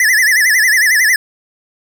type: tone with vibrato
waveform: square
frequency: 1864.7 Hz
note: A#6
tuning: in tune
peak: -9 dBFS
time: 0-1.16 s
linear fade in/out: 2 ms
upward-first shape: sine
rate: 11 Hz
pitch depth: 170 cents each way
effects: none